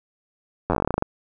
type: slowing click train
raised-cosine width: 1 ms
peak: -7 dBFS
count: 15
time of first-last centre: 0.7-1.024 s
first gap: 10 ms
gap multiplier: 1.12
effects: none